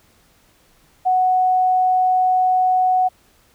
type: tone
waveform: sine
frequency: 740 Hz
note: F#5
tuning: in tune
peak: -13 dBFS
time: 1.05-3.09 s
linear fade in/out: 20 ms
effects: pink hiss -56 dBFS RMS until 3.54 s